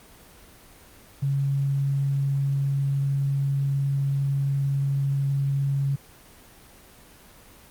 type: tone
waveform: sine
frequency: 138.59 Hz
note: C#3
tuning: in tune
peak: -21 dBFS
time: 1.22-5.96 s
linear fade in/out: 10 ms
effects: pink hiss -50 dBFS RMS until 7.7 s + Opus 24 kbps